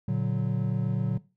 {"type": "chord", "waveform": "triangle", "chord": "Bb augmented", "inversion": "none", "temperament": "equal with one note detuned", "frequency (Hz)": [116.54, 144.39, 185], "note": ["Bb2", "D3", "F#3"], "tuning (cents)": [0, -29, 0], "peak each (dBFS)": -27, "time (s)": [0.08, 1.18], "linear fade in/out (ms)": 5, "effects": ["noise-tail reverb RT60 0.3 s tail -19 dB re dry"]}